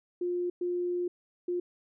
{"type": "tone bursts at uneven times", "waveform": "sine", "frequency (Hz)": 354.1, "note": "F4", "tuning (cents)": 24, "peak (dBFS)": -28, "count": 3, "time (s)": [[0.21, 0.5], [0.61, 1.08], [1.48, 1.6]], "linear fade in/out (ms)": 5, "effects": []}